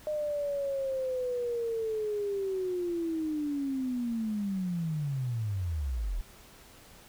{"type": "linear sweep", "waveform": "sine", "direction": "down", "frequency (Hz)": [611, 36.71], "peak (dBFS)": -29, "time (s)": [0.07, 6.21], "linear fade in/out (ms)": 0, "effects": ["pink hiss -54 dBFS RMS until 7.08 s"]}